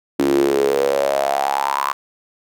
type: tone with high-pass filter sweep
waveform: sawtooth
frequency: 69.3 Hz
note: C#2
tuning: in tune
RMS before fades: -18 dBFS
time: 0.19-1.93 s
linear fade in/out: 5 ms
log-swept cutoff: 300 to 1100 Hz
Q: 8
effects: none